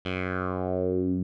10% pulse tone with low-pass filter sweep, 92.1 Hz, F#2, 7 cents flat, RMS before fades -28 dBFS, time 0.05-1.23 s, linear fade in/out 5 ms, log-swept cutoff 3100 to 210 Hz, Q 3.9, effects none

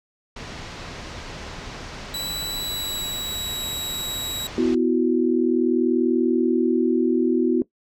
pink low-pass noise, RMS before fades -36 dBFS, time 0.36-4.75 s, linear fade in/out 5 ms, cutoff 5900 Hz, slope 24 dB/octave
sawtooth tone with pitch glide, 3944 to 3854 Hz, B7 to B7, -3 to -43 cents, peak -24 dBFS, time 2.14-4.47 s, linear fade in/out 2 ms, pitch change -40 cents, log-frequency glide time 2.49-3.66 s
sine chord, B suspended fourth, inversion none, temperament equal with one note detuned, 249.2 / 329.6 / 370 Hz, B3 / E4 / F#4, +16 / 0 / 0 cents, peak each -21 dBFS, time 4.58-7.62 s, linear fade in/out 2 ms
effects noise-tail reverb RT60 0.1 s tail -18 dB re dry

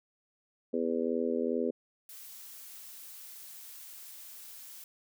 harmonic tone, 82.41 Hz, E2, in tune, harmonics 3 / 4 / 5 / 6 / 7, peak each -33 / -37 / -33 / -34 / -41 dBFS, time 0.73-1.71 s, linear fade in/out 10 ms
blue noise, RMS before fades -48 dBFS, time 2.09-4.84 s, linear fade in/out 2 ms
effects none

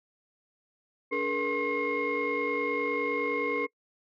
sine tone cluster, 287.8 / 427 / 476.8 / 1068 / 2148 Hz, D4 / G#4 / A#4 / C6 / C7, -35 / +48 / +39 / +35 / +45 cents, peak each -34 / -32 / -31 / -34 / -31 dBFS, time 1.11-3.67 s, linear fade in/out 20 ms, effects noise-tail reverb RT60 0.1 s tail -25 dB re dry + tanh soft clip ceiling -20 dBFS

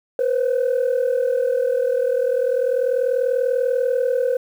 sine tone pair together, 485.2 / 525.5 Hz, B4 / C5, -31 / +7 cents, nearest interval minor second, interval 138 cents, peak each -18 / -18 dBFS, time 0.19-4.37 s, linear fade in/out 2 ms, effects tanh soft clip ceiling -13 dBFS + 8-bit

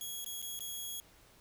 10% pulse tone with dropouts, 3322 Hz, G#7, in tune, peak -31 dBFS, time 0.01-1 s, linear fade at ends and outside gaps 0 ms, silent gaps 0.245-0.262 / 0.417-0.426 / 0.591-0.606 s, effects pink hiss -62 dBFS RMS until 1.4 s

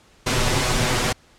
pink noise with comb filter, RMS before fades -20 dBFS, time 0.26-1.13 s, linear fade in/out 10 ms, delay 8 ms, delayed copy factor +1, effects pink hiss -54 dBFS RMS until 1.38 s + low-pass 8000 Hz 12 dB/octave

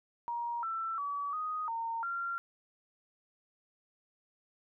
sine tone with pitch steps, 945 / 1335 / 1142 / 1247 / 916 / 1380 Hz, A#5 / E6 / D6 / D#6 / A#5 / F6, +23 / +22 / -49 / +3 / -31 / -21 cents, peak -33 dBFS, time 0.28-2.38 s, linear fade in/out 0 ms, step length 350 ms, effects none

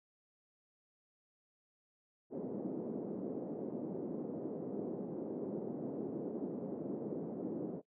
white band-pass noise, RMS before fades -41 dBFS, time 2.3-7.82 s, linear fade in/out 50 ms, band 180 to 440 Hz, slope 24 dB/octave, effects noise-tail reverb RT60 0.1 s tail -19 dB re dry

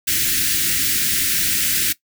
white band-stop noise, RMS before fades -19 dBFS, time 0.07-1.93 s, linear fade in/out 10 ms, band 360 to 1500 Hz, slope 48 dB/octave, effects noise-tail reverb RT60 0.1 s tail -18 dB re dry

